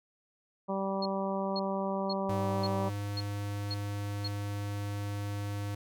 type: harmonic tone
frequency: 194.3 Hz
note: G3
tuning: 15 cents flat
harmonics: 1 / 2 / 3 / 4 / 5 / 6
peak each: -34 / -38 / -35 / -40 / -38 / -43 dBFS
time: 0.68-2.9 s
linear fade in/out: 20 ms
type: tone bursts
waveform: sine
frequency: 4298 Hz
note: C8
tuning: 46 cents sharp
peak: -34 dBFS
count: 7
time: 1.02-4.279 s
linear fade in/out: 5 ms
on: 37 ms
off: 500 ms
type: tone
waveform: square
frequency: 101.9 Hz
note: G#2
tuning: 32 cents flat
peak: -34 dBFS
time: 2.29-5.75 s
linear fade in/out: 5 ms
effects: none